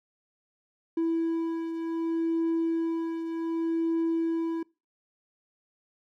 triangle beating tone pair, 329.6 / 330.26 Hz, E4 / E4, 0 / +3 cents, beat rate 0.66 Hz, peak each -24 / -32 dBFS, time 0.97-4.63 s, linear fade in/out 5 ms, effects noise-tail reverb RT60 0.3 s tail -25 dB re dry + tanh soft clip ceiling -18 dBFS

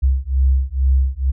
sine beating tone pair, 65.2 / 67.4 Hz, C2 / C#2, -5 / -48 cents, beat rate 2.2 Hz, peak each -16 dBFS, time 0.02-1.32 s, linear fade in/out 20 ms, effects none

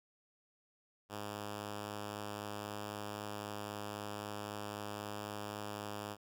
5% pulse tone, 103.83 Hz, G#2, in tune, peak -30 dBFS, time 1.09-6.17 s, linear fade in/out 50 ms, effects none

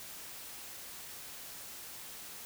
silence, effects white hiss -47 dBFS RMS until 2.45 s

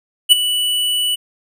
square tone with ADSR envelope, 2960 Hz, F#7, in tune, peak -3 dBFS, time 0.29-1.16 s, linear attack 31 ms, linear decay 15 ms, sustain -13 dB, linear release 18 ms, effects none

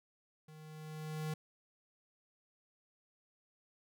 square tone with level ramp, 155.2 Hz, D#3, 4 cents flat, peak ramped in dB -54 to -36 dBFS, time 0.48-1.34 s, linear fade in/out 5 ms, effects none

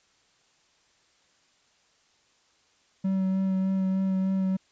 triangle tone with vibrato, 190.3 Hz, F#3, 49 cents sharp, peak -21 dBFS, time 3.04-4.57 s, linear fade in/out 10 ms, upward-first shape sine, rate 3.3 Hz, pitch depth 14 cents each way, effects white hiss -65 dBFS RMS until 4.71 s + resampled to 16000 Hz

